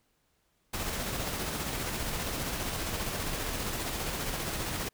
pink noise with tremolo, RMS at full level -33 dBFS, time 0.73-4.89 s, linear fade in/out 10 ms, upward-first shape square, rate 15 Hz, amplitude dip 25%, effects pink hiss -73 dBFS RMS until 4.93 s

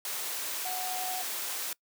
sine tone in noise, 740 Hz, F#5, in tune, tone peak -35 dBFS, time 0.65-1.22 s, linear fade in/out 2 ms, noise white, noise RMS -35 dBFS, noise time 0.05-1.73 s, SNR -3 dB, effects noise-tail reverb RT60 0.1 s tail -24 dB re dry + high-pass 400 Hz 12 dB/octave

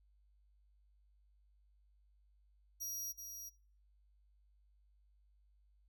sawtooth tone with echo, 5740 Hz, F8, 47 cents sharp, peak -37 dBFS, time 2.8-3.13 s, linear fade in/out 20 ms, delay 370 ms, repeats 1, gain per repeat -6 dB, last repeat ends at 3.5 s, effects noise-tail reverb RT60 0.4 s tail -22 dB re dry + added 50 Hz sine -67 dBFS peak until 5.88 s

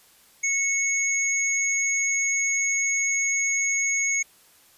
sine tone pair together, 2201 / 6596 Hz, C#7 / G#8, -13 / -13 cents, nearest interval octave + perfect fifth, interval 1900 cents, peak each -24 dBFS, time 0.43-4.23 s, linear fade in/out 10 ms, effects white hiss -56 dBFS RMS until 4.77 s + resampled to 32000 Hz

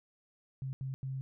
sine tone bursts at uneven times, 133.2 Hz, C3, 31 cents sharp, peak -35 dBFS, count 3, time 0.62-0.73 / 0.81-0.94 / 1.03-1.21 s, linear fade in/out 0 ms, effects none

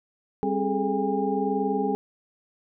sine tone cluster, 198.1 / 266.3 / 410.4 / 431.5 / 807 Hz, G3 / C4 / G#4 / A4 / G#5, +18 / +31 / -21 / -34 / -50 cents, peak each -29 dBFS, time 0.43-1.95 s, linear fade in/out 0 ms, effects none

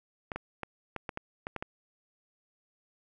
clicks, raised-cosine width 0.5 ms, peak -20 dBFS, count 9, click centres 0.318 / 0.36 / 0.633 / 0.963 / 1.092 / 1.174 / 1.469 / 1.563 / 1.625 s, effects none

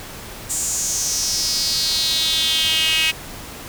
sawtooth tone with high-pass filter sweep, 318.2 Hz, D#4, 39 cents sharp, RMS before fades -20 dBFS, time 0.49-3.12 s, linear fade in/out 20 ms, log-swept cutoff 7700 to 2600 Hz, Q 4.9, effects pink hiss -35 dBFS RMS until 3.68 s

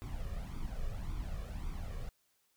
brown noise with flanger, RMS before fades -39 dBFS, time 0.02-2.09 s, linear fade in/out 0 ms, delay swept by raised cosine 0.85 to 1.73 ms, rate 1.8 Hz, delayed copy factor +0.7, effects white hiss -75 dBFS RMS until 2.56 s

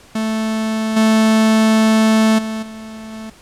45% pulse tone with level steps, 219.8 Hz, A3, 2 cents flat, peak -17 / -10 / -21 / -30 / -28 dBFS, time 0.15-3.3 s, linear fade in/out 5 ms, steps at 0.96 / 2.38 / 2.62 / 3.12 s, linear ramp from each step 10 ms, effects pink hiss -45 dBFS RMS until 3.41 s + low-pass 10000 Hz 12 dB/octave

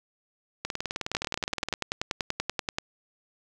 two click trains, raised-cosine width 0.2 ms, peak -10 / -13 dBFS, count 18 / 22, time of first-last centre 1.15-2.785 / 0.65-1.738 s, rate 10.4 / 19.3 Hz, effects none

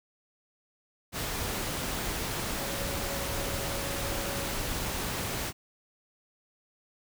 sine tone in noise, 556 Hz, C#5, 5 cents sharp, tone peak -40 dBFS, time 2.55-4.54 s, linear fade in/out 50 ms, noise pink, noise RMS -33 dBFS, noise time 1.12-5.53 s, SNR -10 dB, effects none

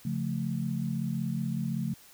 sine chord, Db augmented, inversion none, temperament equal, 138.59 / 174.61 / 220 Hz, Db3 / F3 / A3, 0 / 0 / 0 cents, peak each -33 dBFS, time 0.05-1.94 s, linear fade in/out 5 ms, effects white hiss -55 dBFS RMS until 2.13 s

